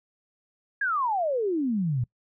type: exponential sweep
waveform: sine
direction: down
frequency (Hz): 1683 to 114.2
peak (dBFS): -23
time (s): 0.81-2.04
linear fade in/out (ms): 5
effects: noise-tail reverb RT60 0.1 s tail -24 dB re dry